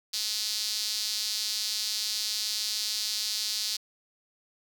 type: tone with high-pass filter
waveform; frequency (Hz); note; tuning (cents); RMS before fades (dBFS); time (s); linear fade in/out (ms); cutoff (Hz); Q
sawtooth; 213.5; G#3; +48; -31; 0.13-3.77; 10; 4500; 3.6
effects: none